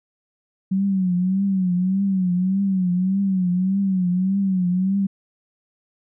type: tone with vibrato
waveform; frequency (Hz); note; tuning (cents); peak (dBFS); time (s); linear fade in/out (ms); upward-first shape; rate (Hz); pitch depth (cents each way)
sine; 187.6; F#3; +24; -17; 0.71-5.07; 10; triangle; 1.7; 110
effects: none